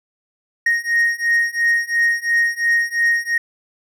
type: beating tone pair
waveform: triangle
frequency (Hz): 1864.7 / 1867.6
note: A#6 / A#6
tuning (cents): 0 / +3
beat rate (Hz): 2.9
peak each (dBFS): -17 / -16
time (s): 0.66-3.38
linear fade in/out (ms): 5
effects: none